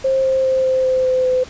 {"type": "tone with pitch steps", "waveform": "sine", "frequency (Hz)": [531, 527.3, 523.7, 520.1, 516.5, 512.9, 509.4], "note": ["C5", "C5", "C5", "C5", "C5", "C5", "C5"], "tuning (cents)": [25, 13, 1, -10, -22, -35, -46], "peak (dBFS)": -13, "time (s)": [0.04, 1.44], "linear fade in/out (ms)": 10, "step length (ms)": 200, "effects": ["pink hiss -38 dBFS RMS until 1.49 s", "resampled to 16000 Hz"]}